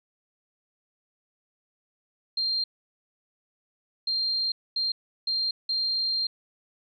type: tone bursts at uneven times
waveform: sine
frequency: 4186 Hz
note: C8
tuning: in tune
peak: -24 dBFS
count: 5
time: 2.37-2.64 / 4.07-4.52 / 4.76-4.92 / 5.27-5.51 / 5.69-6.27 s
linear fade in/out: 5 ms
effects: none